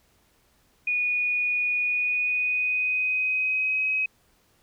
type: tone with pitch glide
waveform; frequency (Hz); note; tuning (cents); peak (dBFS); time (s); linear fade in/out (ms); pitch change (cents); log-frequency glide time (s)
sine; 2460 to 2538; D#7 to D#7; -20 to +34; -22; 0.87-4.06; 5; +54; 1.82-3.87
effects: pink hiss -64 dBFS RMS until 4.62 s